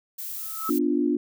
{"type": "noise", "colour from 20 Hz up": "violet", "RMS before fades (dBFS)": -34, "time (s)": [0.18, 0.79], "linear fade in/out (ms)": 10}
{"type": "tone with exponential growth", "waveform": "sine", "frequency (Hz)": 1300, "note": "E6", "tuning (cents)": -24, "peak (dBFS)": -24, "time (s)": [0.37, 0.7], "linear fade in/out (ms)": 5, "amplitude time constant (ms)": 71}
{"type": "chord", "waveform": "sine", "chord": "B diminished", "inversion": "none", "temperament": "equal with one note detuned", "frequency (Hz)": [246.9, 292.8, 349.2], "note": ["B3", "D4", "F4"], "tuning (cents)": [0, -5, 0], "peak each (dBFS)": [-26, -23, -26], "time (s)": [0.69, 1.17], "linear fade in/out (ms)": 5}
{"effects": []}